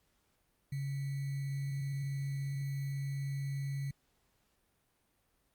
sine tone with sample-and-hold, 138.59 Hz, C#3, in tune, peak -34 dBFS, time 0.72-3.91 s, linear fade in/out 5 ms, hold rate 2100 Hz, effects pink hiss -75 dBFS RMS until 5.54 s + Opus 48 kbps

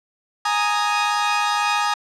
sawtooth chord, Ab suspended second, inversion none, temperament equal, 830.6 / 932.3 / 1244.5 Hz, Ab5 / Bb5 / Eb6, 0 / 0 / 0 cents, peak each -18 / -21 / -18 dBFS, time 0.45-1.94 s, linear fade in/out 5 ms, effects low-pass 6000 Hz 12 dB/octave

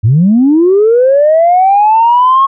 sine linear sweep, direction up, 98 to 1100 Hz, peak -3 dBFS, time 0.03-2.47 s, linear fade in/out 20 ms, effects tanh soft clip ceiling 0 dBFS

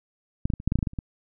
clicks, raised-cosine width 5 ms, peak -11 / -12 / -14 / -26 / -9 / -11 / -7 / -16 / -11 / -14 / -30 / -17 dBFS, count 12, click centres 0.455 / 0.502 / 0.537 / 0.601 / 0.676 / 0.721 / 0.756 / 0.789 / 0.828 / 0.872 / 0.934 / 0.988 s, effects none

